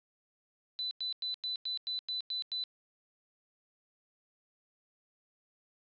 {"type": "tone bursts", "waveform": "sine", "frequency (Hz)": 4000, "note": "B7", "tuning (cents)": 21, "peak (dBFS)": -33, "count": 9, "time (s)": [0.79, 2.638], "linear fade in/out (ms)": 0, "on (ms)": 120, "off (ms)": 96, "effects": ["resampled to 11025 Hz", "12-bit"]}